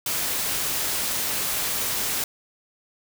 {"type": "noise", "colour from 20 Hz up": "white", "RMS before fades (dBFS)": -26, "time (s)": [0.06, 2.24], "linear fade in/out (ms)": 2, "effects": []}